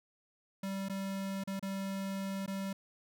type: tone with dropouts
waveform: square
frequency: 194.5 Hz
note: G3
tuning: 13 cents flat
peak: -36 dBFS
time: 0.63-2.73 s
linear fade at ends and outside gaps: 5 ms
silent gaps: 0.886-0.896 / 1.438-1.474 / 1.595-1.626 / 2.462-2.477 s
effects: none